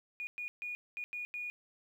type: tone bursts at uneven times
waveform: sine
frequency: 2448 Hz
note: D#7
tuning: 29 cents flat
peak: -37 dBFS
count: 6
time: 0.2-0.27 / 0.38-0.48 / 0.62-0.75 / 0.97-1.04 / 1.13-1.25 / 1.34-1.5 s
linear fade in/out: 0 ms
effects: 11-bit